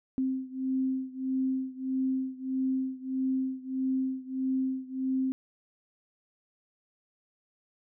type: beating tone pair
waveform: sine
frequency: 261.6 / 263.2 Hz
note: C4 / C4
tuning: 0 / +10 cents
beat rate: 1.6 Hz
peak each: -30 / -32 dBFS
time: 0.18-5.32 s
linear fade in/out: 0 ms
effects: none